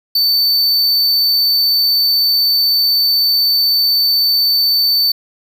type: tone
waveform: square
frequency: 4538 Hz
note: C#8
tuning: 40 cents sharp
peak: -11 dBFS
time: 0.15-5.12 s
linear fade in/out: 5 ms
effects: 7-bit